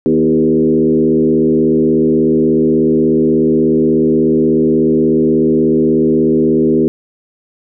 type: tone with frequency modulation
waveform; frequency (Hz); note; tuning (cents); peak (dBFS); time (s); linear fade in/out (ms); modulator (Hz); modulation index
sine; 321.9; E4; -41; -8; 0.06-6.88; 0; 76.5; 1.5
effects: none